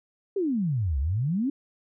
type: exponential two-way sweep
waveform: sine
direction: down then up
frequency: 415.3 to 64 to 292.1 Hz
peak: -23 dBFS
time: 0.36-1.5 s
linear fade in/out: 5 ms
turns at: 0.99 s
effects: none